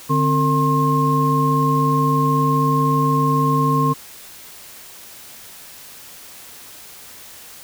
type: tone cluster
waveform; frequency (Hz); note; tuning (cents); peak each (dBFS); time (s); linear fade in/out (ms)
sine; 147.9 / 264.1 / 453.1 / 1067; D3 / C4 / A#4 / C6; +13 / +16 / -49 / +34; -18 / -21 / -25 / -18; 0.09-3.94; 20
effects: white hiss -40 dBFS RMS until 7.63 s